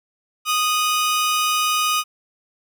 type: tone pair together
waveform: sawtooth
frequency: 1240 / 2959 Hz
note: D#6 / F#7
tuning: -6 / -1 cents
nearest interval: octave + minor third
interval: 1505 cents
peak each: -15 / -21 dBFS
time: 0.45-2.04 s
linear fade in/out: 50 ms
effects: none